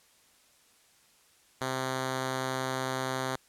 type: tone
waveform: 5% pulse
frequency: 130.81 Hz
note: C3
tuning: in tune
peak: -19 dBFS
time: 1.61-3.36 s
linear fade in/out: 2 ms
effects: white hiss -63 dBFS RMS until 3.48 s + low-pass 11000 Hz 12 dB/octave